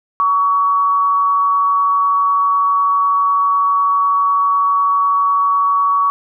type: tone with amplitude modulation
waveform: sine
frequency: 1127 Hz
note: C#6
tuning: 28 cents sharp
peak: -9 dBFS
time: 0.2-6.1 s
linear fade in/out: 0 ms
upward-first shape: sine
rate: 180 Hz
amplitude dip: 45%
effects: none